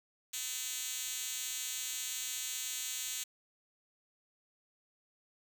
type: tone with high-pass filter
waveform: 5% pulse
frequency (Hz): 254.5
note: C4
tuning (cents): -48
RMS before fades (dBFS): -39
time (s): 0.33-3.24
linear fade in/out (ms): 10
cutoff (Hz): 5100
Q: 1.6
effects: none